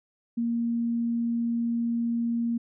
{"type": "tone", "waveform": "sine", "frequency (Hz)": 233.8, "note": "A#3", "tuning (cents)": 5, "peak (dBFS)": -24, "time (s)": [0.37, 2.58], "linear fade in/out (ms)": 10, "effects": []}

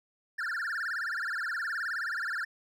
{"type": "tone with vibrato", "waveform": "triangle", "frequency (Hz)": 1575, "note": "G6", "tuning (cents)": 8, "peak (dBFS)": -29, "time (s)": [0.38, 2.45], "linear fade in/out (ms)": 10, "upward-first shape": "sine", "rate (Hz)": 19, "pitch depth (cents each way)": 250, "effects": []}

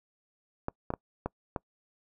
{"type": "clicks", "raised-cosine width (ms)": 1, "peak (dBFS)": -17, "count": 5, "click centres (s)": [0.684, 0.904, 0.938, 1.26, 1.562], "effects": ["noise-tail reverb RT60 0.1 s tail -26 dB re dry"]}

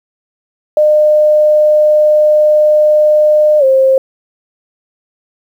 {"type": "tone with pitch glide", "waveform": "sine", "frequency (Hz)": [606, 530.6], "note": ["D#5", "C5"], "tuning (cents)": [-46, 24], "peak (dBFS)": -5, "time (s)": [0.77, 3.98], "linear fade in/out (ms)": 2, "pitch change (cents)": -230, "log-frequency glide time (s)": [3.59, 3.64], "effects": ["7-bit"]}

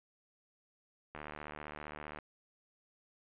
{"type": "click train", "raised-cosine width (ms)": 0.5, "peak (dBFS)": -29, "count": 79, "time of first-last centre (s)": [1.15, 2.187], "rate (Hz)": 75.2, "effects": ["resampled to 8000 Hz"]}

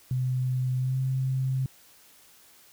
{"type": "tone with pitch glide", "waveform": "sine", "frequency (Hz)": [127.8, 131.47], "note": ["C3", "C3"], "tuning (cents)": [-40, 9], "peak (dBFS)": -24, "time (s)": [0.11, 1.66], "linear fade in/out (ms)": 2, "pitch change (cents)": 49, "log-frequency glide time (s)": [0.76, 0.99], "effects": ["white hiss -56 dBFS RMS until 2.72 s"]}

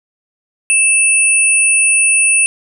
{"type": "tone pair together", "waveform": "sine", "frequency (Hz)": [2637, 9397], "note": ["E7", "D9"], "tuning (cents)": [0, 0], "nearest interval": "octave + minor seventh", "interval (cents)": 2200, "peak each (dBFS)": -11, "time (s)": [0.7, 2.46], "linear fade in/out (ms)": 0, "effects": []}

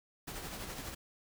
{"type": "noise with tremolo", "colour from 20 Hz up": "pink", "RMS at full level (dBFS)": -41, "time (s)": [0.27, 0.95], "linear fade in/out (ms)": 10, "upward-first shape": "triangle", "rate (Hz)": 12, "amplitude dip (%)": 50, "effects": []}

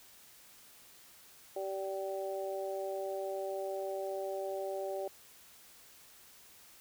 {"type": "harmonic tone", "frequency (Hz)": 193.2, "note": "G3", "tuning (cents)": -25, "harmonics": [2, 3, 4], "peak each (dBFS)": [-39, -38, -43], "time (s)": [1.56, 5.08], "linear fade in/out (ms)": 5, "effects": ["white hiss -58 dBFS RMS until 6.8 s"]}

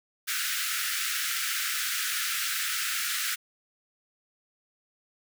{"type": "high-pass noise", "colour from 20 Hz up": "pink", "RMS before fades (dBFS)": -30, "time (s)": [0.27, 3.36], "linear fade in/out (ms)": 20, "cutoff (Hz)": 1300, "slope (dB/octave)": 96, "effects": []}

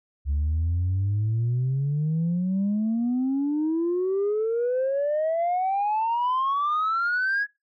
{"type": "exponential sweep", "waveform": "sine", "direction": "up", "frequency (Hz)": [69.3, 1687], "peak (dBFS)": -20, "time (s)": [0.25, 7.47], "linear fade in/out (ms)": 50, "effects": ["noise-tail reverb RT60 0.2 s tail -21 dB re dry", "tanh soft clip ceiling -19 dBFS"]}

